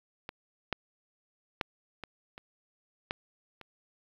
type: clicks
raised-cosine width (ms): 0.3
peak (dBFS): -22 / -13 / -13 / -23 / -28 / -15 / -30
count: 7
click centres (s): 0.291 / 0.727 / 1.612 / 2.037 / 2.379 / 3.109 / 3.613
effects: low-pass 5000 Hz 12 dB/octave + 9-bit